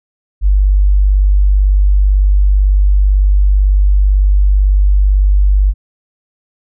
sine tone, 49 Hz, G1, in tune, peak -6 dBFS, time 0.41-5.74 s, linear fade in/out 50 ms, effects none

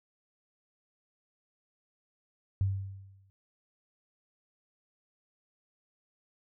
sine tone with exponential decay, 97.2 Hz, G2, 14 cents flat, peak -23 dBFS, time 2.61-3.3 s, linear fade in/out 0 ms, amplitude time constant 150 ms, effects none

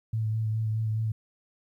sine tone with vibrato, 110 Hz, A2, in tune, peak -25 dBFS, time 0.13-1.12 s, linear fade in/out 5 ms, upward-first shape sine, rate 4.8 Hz, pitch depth 23 cents each way, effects 11-bit

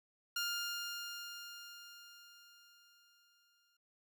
15% pulse tone with exponential decay, 1406 Hz, F6, 11 cents sharp, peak -28 dBFS, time 0.36-3.77 s, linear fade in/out 5 ms, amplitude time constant 740 ms, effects none

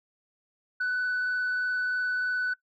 sine tone with frequency modulation, 1493 Hz, F#6, 15 cents sharp, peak -23 dBFS, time 0.8-2.54 s, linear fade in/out 10 ms, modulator 23.1 Hz, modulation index 0.42, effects noise-tail reverb RT60 0.1 s tail -20 dB re dry + tanh soft clip ceiling -24 dBFS

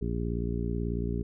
harmonic tone, 58.27 Hz, A#1, in tune, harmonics 1 / 2 / 3 / 4 / 5 / 6 / 7, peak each -32 / -35 / -35 / -37 / -41 / -41 / -38 dBFS, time 0.01-1.23 s, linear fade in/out 10 ms, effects none

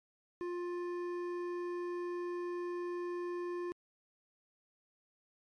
triangle tone with hard clipping, 351.8 Hz, F4, 13 cents sharp, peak -38 dBFS, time 0.41-3.72 s, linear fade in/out 0 ms, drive 14 dB, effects MP3 48 kbps

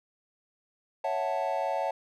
triangle chord, F# minor seventh, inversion second, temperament equal, 554.4 / 659.3 / 740 / 880 Hz, C#5 / E5 / F#5 / A5, 0 / 0 / 0 / 0 cents, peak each -31 dBFS, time 1.04-1.91 s, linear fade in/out 5 ms, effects none

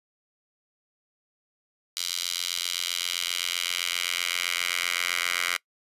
10% pulse tone with high-pass filter sweep, 87.7 Hz, F2, 8 cents sharp, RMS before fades -29 dBFS, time 1.97-5.57 s, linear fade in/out 0 ms, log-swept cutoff 4000 to 1900 Hz, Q 1.8, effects noise-tail reverb RT60 0.1 s tail -23 dB re dry + resampled to 32000 Hz

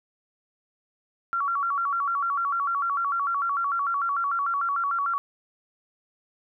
sine tone with vibrato, 1244.5 Hz, D#6, in tune, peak -23 dBFS, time 1.33-5.18 s, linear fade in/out 0 ms, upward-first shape square, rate 6.7 Hz, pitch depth 170 cents each way, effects none

